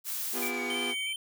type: noise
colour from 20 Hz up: blue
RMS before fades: -34 dBFS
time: 0.04-0.52 s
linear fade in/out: 50 ms
type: chord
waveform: sawtooth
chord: F diminished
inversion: second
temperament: equal with one note detuned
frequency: 246.9 / 349.2 / 406.3 Hz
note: Cb4 / F4 / Ab4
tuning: 0 / 0 / -38 cents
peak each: -33 / -35 / -34 dBFS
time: 0.32-0.95 s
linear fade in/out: 50 ms
type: tone with vibrato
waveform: triangle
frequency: 2290 Hz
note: D7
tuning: 44 cents flat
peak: -32 dBFS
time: 0.42-1.13 s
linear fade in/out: 5 ms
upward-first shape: square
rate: 3.1 Hz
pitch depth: 26 cents each way
type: tone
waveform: square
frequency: 3100 Hz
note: G7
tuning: 20 cents flat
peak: -34 dBFS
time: 0.7-1.16 s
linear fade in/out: 2 ms
effects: none